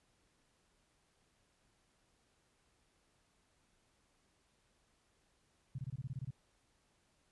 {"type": "tone bursts", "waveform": "sine", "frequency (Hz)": 130.81, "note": "C3", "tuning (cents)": 0, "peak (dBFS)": -38, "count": 10, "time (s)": [5.75, 6.307], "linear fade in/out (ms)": 5, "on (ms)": 35, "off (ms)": 23, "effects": ["pink hiss -75 dBFS RMS until 7.31 s", "resampled to 24000 Hz"]}